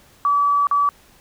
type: tone with dropouts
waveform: sine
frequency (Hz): 1148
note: D6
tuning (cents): -40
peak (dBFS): -14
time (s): 0.25-0.89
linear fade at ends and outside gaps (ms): 1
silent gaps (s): 0.67-0.712
effects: pink hiss -52 dBFS RMS until 1.2 s